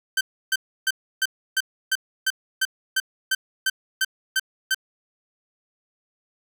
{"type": "tone bursts", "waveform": "sawtooth", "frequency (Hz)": 1548, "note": "G6", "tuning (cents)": -22, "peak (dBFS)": -15, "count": 14, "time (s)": [0.17, 4.746], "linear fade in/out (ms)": 5, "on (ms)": 39, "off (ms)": 310, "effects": []}